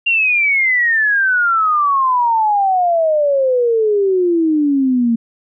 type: exponential sweep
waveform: sine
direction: down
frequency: 2794 to 226.9 Hz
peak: -11 dBFS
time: 0.06-5.16 s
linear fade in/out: 10 ms
effects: none